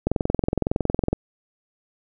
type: click train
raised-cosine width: 2 ms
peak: -7 dBFS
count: 24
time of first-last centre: 0.07-1.13 s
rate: 21.7 Hz
effects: none